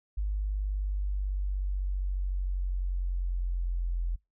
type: exponential sweep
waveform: sine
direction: down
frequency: 51 to 42.92 Hz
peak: -27 dBFS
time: 0.17-4.16 s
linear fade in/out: 10 ms
effects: noise-tail reverb RT60 0.2 s tail -25 dB re dry